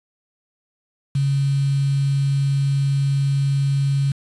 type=tone with quantisation; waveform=sine; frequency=138.59 Hz; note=C#3; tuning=in tune; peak=-16 dBFS; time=1.15-4.12 s; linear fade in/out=5 ms; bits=6; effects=resampled to 24000 Hz